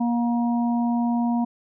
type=harmonic tone; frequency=237.2 Hz; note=A#3; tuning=30 cents sharp; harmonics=1 / 3 / 4; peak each=-20 / -30 / -32 dBFS; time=0-1.45 s; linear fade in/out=10 ms; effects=none